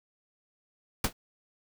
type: noise with exponential decay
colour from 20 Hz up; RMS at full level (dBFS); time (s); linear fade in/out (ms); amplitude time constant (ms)
pink; -21; 1.04-1.13; 5; 19
effects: none